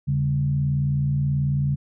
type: tone with frequency modulation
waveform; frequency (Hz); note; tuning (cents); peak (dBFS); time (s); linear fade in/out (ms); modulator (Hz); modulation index
sine; 140.1; C#3; +19; -19; 0.07-1.76; 20; 58.6; 0.55
effects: none